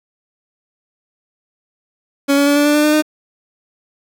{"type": "tone with pitch steps", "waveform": "30% pulse", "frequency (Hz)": [279.9, 283.5, 287.1, 290.8, 294.5, 298.3, 302.1, 305.9], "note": ["C#4", "C#4", "D4", "D4", "D4", "D4", "D4", "D#4"], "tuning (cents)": [17, 39, -39, -17, 5, 27, 49, -29], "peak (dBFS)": -8, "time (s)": [2.28, 3.024], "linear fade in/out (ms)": 20, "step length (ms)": 93, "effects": []}